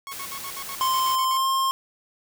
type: tone bursts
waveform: sawtooth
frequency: 1100 Hz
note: C#6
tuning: 14 cents flat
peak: -30 dBFS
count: 11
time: 0.07-1.37 s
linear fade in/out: 0 ms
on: 60 ms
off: 64 ms
type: noise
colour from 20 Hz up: white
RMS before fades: -36 dBFS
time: 0.11-1.16 s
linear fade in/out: 10 ms
type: tone with pitch glide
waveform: square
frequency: 1044 to 1064.1 Hz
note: C6 to C6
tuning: -4 to +29 cents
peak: -21 dBFS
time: 0.81-1.71 s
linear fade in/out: 0 ms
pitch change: +33 cents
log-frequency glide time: 1.29-1.47 s
effects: none